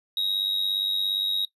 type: tone with amplitude modulation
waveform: triangle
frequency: 3792 Hz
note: A#7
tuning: 29 cents sharp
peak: -19 dBFS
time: 0.17-1.45 s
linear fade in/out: 2 ms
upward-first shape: sine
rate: 97.3 Hz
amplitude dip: 75%
effects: noise-tail reverb RT60 0.1 s tail -18 dB re dry + resampled to 32000 Hz